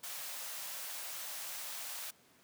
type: high-pass noise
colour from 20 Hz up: white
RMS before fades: -43 dBFS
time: 0.03-2.11 s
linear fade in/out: 10 ms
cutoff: 510 Hz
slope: 96 dB/octave
effects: pink hiss -65 dBFS RMS until 2.43 s + high-pass 150 Hz 12 dB/octave